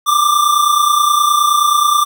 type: tone pair together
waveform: square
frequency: 1174.7 / 1204.2 Hz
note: D6 / D6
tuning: 0 / +43 cents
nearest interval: unison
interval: 43 cents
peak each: -12 / -16 dBFS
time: 0.06-2.05 s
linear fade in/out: 20 ms
effects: 8-bit